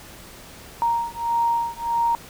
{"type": "beating tone pair", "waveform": "sine", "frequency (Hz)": [932.3, 933.9], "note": ["A#5", "A#5"], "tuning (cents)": [0, 3], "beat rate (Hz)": 1.6, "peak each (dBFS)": -23, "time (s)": [0.82, 2.15], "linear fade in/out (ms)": 0, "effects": ["pink hiss -43 dBFS RMS until 2.29 s"]}